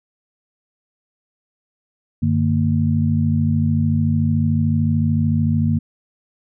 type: tone cluster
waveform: sine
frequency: 96.3 / 149.8 / 229.5 Hz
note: G2 / D3 / A#3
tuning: -30 / +35 / -27 cents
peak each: -19 dBFS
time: 2.22-5.79 s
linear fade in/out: 10 ms
effects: none